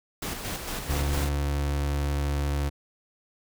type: noise with tremolo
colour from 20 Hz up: pink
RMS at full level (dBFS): -32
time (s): 0.22-1.29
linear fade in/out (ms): 5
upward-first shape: square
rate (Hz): 4.4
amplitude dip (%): 40
type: tone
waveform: 35% pulse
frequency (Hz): 71.4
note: D2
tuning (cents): -48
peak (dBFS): -23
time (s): 0.88-2.7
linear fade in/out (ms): 20
effects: none